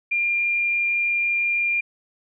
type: tone with frequency modulation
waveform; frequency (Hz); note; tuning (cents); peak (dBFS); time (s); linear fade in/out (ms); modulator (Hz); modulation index
sine; 2398; D7; +36; -19; 0.11-1.81; 10; 43.5; 0.25
effects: none